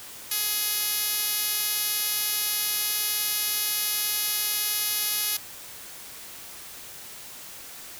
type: tone with band-pass filter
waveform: 5% pulse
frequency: 419.3 Hz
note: G#4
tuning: 17 cents sharp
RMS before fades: -27 dBFS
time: 0.31-5.37 s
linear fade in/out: 5 ms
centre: 11000 Hz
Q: 1.4
effects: white hiss -42 dBFS RMS until 7.99 s